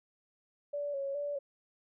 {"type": "tone with vibrato", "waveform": "sine", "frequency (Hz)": 565, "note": "C#5", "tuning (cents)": 33, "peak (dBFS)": -33, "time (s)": [0.73, 1.39], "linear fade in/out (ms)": 10, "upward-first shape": "square", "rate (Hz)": 2.4, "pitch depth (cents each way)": 40, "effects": []}